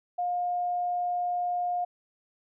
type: tone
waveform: sine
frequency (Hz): 711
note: F5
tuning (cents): +31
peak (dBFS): -26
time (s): 0.18-1.85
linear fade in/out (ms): 10
effects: none